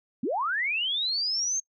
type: linear sweep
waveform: sine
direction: up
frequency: 196 to 6450 Hz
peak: -25 dBFS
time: 0.23-1.6 s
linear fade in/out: 5 ms
effects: noise-tail reverb RT60 0.1 s tail -25 dB re dry